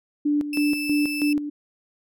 sine tone with tremolo, 293.7 Hz, D4, in tune, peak -18 dBFS, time 0.25-1.5 s, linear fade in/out 10 ms, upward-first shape square, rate 3.1 Hz, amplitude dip 65%
35% pulse tone, 2637 Hz, E7, in tune, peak -26 dBFS, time 0.53-1.33 s, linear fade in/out 2 ms
effects none

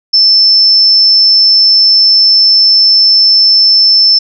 sine tone, 5300 Hz, E8, 9 cents sharp, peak -3 dBFS, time 0.13-4.19 s, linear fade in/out 10 ms, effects none

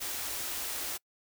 white band-stop noise, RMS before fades -36 dBFS, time 0-0.98 s, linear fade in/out 20 ms, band 120 to 240 Hz, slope 48 dB/octave, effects noise-tail reverb RT60 0.1 s tail -26 dB re dry

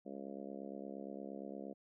harmonic tone, 68.6 Hz, C#2, 17 cents flat, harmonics 3 / 4 / 5 / 6 / 7 / 8 / 9 / 10, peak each -49 / -50 / -53 / -53 / -54 / -52 / -56 / -57 dBFS, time 0.05-1.74 s, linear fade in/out 20 ms, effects none

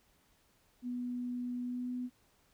sine tone with pitch glide, 245.9 to 248.8 Hz, B3 to B3, -7 to +13 cents, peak -35 dBFS, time 0.82-2.1 s, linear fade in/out 50 ms, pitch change +20 cents, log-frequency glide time 1.62-1.91 s, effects pink hiss -70 dBFS RMS until 2.53 s

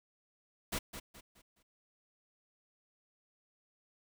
pink noise with echo, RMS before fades -36 dBFS, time 0.72-0.79 s, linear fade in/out 10 ms, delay 210 ms, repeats 4, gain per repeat -9 dB, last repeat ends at 1.63 s, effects none

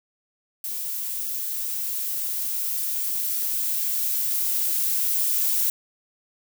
violet noise with level ramp, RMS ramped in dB -30 to -22 dBFS, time 0.64-5.7 s, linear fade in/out 2 ms, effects none

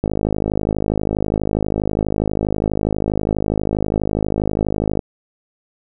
click train, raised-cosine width 2 ms, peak -5 dBFS, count 260, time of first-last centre 0.04-4.992 s, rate 52.3 Hz, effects none

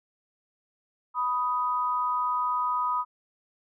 sine tone pair together, 988 / 1248 Hz, B5 / D#6, 0 / +5 cents, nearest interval major third, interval 405 cents, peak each -27 dBFS, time 1.14-3.05 s, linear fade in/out 50 ms, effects none

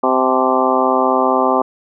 harmonic tone with a mistuned harmonic, 130 Hz, C3, 11 cents flat, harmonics 2 / 3 / 4 / 5 / 6 / 7 / 8 / 9, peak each -20 / -20 / -20 / -20 / -20 / -20 / -20 / -20 dBFS, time 0.03-1.62 s, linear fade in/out 5 ms, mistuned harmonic 7, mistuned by -67 cents, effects none

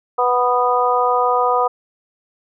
harmonic tone, 246.9 Hz, B3, in tune, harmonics 2 / 3 / 4 / 5, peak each -19 / -19 / -19 / -19 dBFS, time 0.18-1.68 s, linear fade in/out 10 ms, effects none

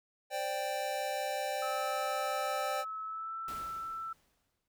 square chord, C suspended second, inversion none, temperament just, 523.3 / 588.7 / 784.9 Hz, C5 / D5 / G5, 0 / +4 / +2 cents, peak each -41 / -38 / -37 dBFS, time 0.3-2.85 s, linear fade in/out 50 ms
sine tone with pitch glide, 1297 to 1328.9 Hz, E6 to E6, -28 to +14 cents, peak -37 dBFS, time 1.62-4.13 s, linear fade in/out 5 ms, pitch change +42 cents, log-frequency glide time 3.04-3.36 s
pink noise with exponential decay, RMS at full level -46 dBFS, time 3.48-4.68 s, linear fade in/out 2 ms, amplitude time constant 260 ms
effects none

